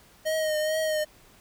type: tone with vibrato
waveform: square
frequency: 622.3 Hz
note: D#5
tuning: in tune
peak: -25 dBFS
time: 0.25-1.05 s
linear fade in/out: 20 ms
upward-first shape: triangle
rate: 2.3 Hz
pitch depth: 40 cents each way
effects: pink hiss -56 dBFS RMS until 1.4 s